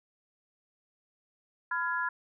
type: chord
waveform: sine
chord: F diminished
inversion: second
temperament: just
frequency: 1005.8 / 1396.9 / 1676.3 Hz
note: Cb6 / F6 / Ab6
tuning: +31 / 0 / +16 cents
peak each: -33 dBFS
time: 1.71-2.09 s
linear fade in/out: 5 ms
effects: none